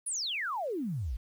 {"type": "exponential sweep", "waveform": "sine", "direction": "down", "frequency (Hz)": [10630, 49], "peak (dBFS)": -31, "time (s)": [0.06, 1.17], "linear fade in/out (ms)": 10, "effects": ["10-bit"]}